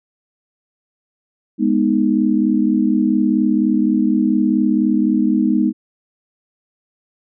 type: chord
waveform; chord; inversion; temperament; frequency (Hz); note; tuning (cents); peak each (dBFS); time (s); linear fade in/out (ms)
sine; G# minor; none; equal; 207.7 / 246.9 / 311.1; G#3 / B3 / D#4; 0 / 0 / 0; -17; 1.58-5.73; 50
effects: none